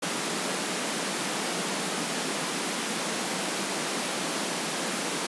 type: high-pass noise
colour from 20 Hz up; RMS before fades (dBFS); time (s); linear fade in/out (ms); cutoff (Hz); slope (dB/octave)
pink; -30; 0.02-5.27; 10; 170; 48
effects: resampled to 24000 Hz